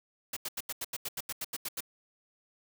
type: noise bursts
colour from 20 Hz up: white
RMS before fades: -36 dBFS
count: 13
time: 0.33-1.806 s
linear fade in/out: 5 ms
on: 36 ms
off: 84 ms
effects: none